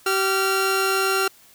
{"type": "tone pair together", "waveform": "sawtooth", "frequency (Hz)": [384.8, 1380.8], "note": ["G4", "F6"], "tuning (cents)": [-32, -20], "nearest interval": "octave + minor seventh", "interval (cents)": 2212, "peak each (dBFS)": -18, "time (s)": [0.06, 1.28], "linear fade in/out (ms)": 5, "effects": ["white hiss -52 dBFS RMS until 1.54 s"]}